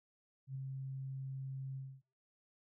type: tone with ADSR envelope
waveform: sine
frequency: 133.9 Hz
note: C3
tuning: 40 cents sharp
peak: -38 dBFS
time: 0.47-2.02 s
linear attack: 82 ms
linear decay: 6 ms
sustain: -2 dB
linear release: 260 ms
effects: noise-tail reverb RT60 0.3 s tail -22 dB re dry